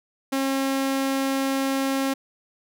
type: tone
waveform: sawtooth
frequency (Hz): 270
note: C#4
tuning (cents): -45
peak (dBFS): -18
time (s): 0.32-2.14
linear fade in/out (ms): 10
effects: none

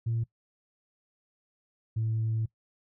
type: tone pair in turn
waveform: sine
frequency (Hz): 114.9 / 111.37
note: A#2 / A2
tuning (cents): -25 / +21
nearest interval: minor second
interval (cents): 54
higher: first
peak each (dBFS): -25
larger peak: neither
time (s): 0.06-0.24 / 1.96-2.46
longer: second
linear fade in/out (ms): 10
effects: noise-tail reverb RT60 0.1 s tail -21 dB re dry + tanh soft clip ceiling -23 dBFS

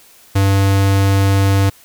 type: tone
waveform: square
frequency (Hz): 98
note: G2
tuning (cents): 0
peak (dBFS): -11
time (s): 0.35-1.7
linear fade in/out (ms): 10
effects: white hiss -46 dBFS RMS until 1.84 s

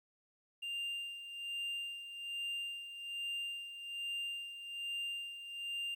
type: tone with tremolo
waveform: triangle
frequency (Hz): 2794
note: F7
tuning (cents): 0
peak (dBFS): -35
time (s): 0.62-5.95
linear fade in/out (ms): 10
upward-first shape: sine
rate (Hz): 1.2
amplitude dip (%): 65
effects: 12-bit

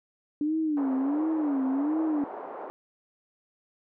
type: tone with vibrato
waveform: sine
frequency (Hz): 289.6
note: D4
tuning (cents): -24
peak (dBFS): -24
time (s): 0.41-2.24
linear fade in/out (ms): 2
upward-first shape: sine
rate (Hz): 1.4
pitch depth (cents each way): 170
type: band-pass noise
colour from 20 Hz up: white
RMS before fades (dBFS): -39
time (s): 0.77-2.7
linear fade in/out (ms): 0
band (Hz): 320 to 970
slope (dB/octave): 24
effects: none

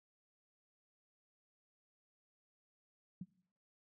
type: tone with exponential decay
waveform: sine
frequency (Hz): 181.8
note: F#3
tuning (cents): -30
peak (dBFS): -39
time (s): 3.21-3.29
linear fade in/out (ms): 5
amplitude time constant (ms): 17
effects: noise-tail reverb RT60 0.7 s tail -21 dB re dry

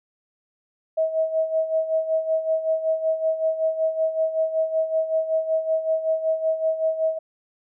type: tone with tremolo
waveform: sine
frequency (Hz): 640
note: D#5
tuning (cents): +49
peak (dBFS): -17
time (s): 0.97-7.19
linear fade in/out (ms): 10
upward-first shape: sine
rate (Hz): 5.3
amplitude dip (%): 70
effects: none

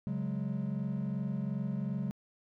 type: chord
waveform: triangle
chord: C# suspended fourth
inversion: none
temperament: equal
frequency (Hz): 138.59 / 185 / 207.7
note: C#3 / F#3 / G#3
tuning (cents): 0 / 0 / 0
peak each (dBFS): -34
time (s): 0.07-2.11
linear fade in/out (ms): 0
effects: tanh soft clip ceiling -23 dBFS

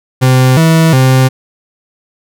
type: tone with pitch steps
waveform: 40% pulse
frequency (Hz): 129 / 162.4 / 130.5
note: C3 / E3 / C3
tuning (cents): -24 / -26 / -4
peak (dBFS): -4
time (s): 0.21-1.29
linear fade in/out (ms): 20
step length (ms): 360
effects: none

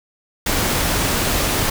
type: noise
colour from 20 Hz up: pink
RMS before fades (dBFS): -19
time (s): 0.46-1.7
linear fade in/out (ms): 5
effects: none

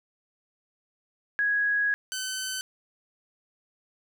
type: tone pair in turn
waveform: sine / 10% pulse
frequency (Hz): 1661.2 / 1523.2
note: G#6 / F#6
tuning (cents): 0 / +50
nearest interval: major second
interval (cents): 150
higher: first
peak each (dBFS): -22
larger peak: neither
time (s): 1.39-1.94 / 2.12-2.61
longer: first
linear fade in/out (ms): 0
effects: none

